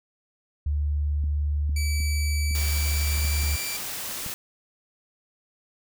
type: tone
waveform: sine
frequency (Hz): 73.42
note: D2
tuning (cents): 0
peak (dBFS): -22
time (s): 0.66-3.56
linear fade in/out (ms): 5
type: clicks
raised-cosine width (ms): 5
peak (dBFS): -26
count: 8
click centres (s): 1.239 / 1.695 / 2.003 / 2.511 / 3.176 / 3.25 / 3.434 / 4.263
type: tone with pitch glide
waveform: 15% pulse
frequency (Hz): 2300 to 2348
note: D7 to D7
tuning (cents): -37 to -1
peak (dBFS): -24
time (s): 1.76-3.77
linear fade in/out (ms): 5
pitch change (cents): +36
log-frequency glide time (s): 2.45-3.61
type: noise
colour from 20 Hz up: white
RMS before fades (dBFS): -33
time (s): 2.55-4.34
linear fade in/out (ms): 0
effects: none